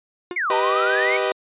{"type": "tone with exponential decay", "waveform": "45% pulse", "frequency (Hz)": 356.3, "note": "F4", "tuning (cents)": 35, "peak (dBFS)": -24, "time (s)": [0.31, 0.4], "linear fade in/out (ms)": 1, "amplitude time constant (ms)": 19}
{"type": "exponential two-way sweep", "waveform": "sine", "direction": "down then up", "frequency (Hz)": [2279, 880, 2279], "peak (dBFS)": -20, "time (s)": [0.36, 1.17], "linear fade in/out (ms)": 5, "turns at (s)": 0.54}
{"type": "chord", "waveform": "sawtooth", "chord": "G augmented", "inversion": "none", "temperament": "equal with one note detuned", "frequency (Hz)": [390, 493.9, 622.3], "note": ["G4", "B4", "D#5"], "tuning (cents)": [-9, 0, 0], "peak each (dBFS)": -20, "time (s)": [0.5, 1.32], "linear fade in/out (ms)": 2}
{"effects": ["resampled to 8000 Hz"]}